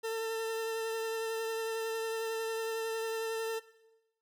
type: tone with vibrato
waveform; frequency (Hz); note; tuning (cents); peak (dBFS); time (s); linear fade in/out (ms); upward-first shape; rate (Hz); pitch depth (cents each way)
40% pulse; 448.8; A4; +34; -32; 0.03-3.6; 20; sine; 11; 14
effects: noise-tail reverb RT60 1.0 s tail -19 dB re dry